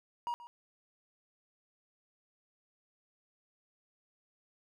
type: tone with echo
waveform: triangle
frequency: 953 Hz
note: A#5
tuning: 38 cents sharp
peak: -31 dBFS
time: 0.27-0.34 s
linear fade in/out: 0 ms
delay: 130 ms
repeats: 1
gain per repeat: -15 dB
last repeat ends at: 0.47 s
effects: none